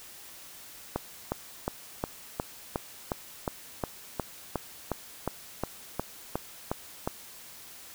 click train, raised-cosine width 1 ms, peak -14 dBFS, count 18, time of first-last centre 0.96-7.075 s, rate 2.78 Hz, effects white hiss -48 dBFS RMS until 7.94 s

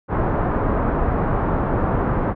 pink low-pass noise, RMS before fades -20 dBFS, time 0.08-2.35 s, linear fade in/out 50 ms, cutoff 1300 Hz, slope 24 dB/octave, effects none

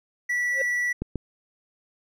triangle tone, 1953 Hz, B6, 20 cents flat, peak -21 dBFS, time 0.29-0.93 s, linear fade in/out 10 ms
triangle tone with exponential growth, 534 Hz, C5, 35 cents sharp, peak -21 dBFS, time 0.5-0.62 s, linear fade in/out 5 ms, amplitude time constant 24 ms
clicks, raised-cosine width 3 ms, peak -15 dBFS, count 2, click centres 1.02 / 1.157 s
effects none

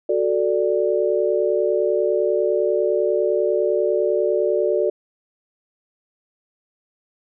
sine chord, D major, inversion first, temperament equal, 370 / 440 / 587.3 Hz, F#4 / A4 / D5, 0 / 0 / 0 cents, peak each -21 dBFS, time 0.09-4.9 s, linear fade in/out 5 ms, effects none

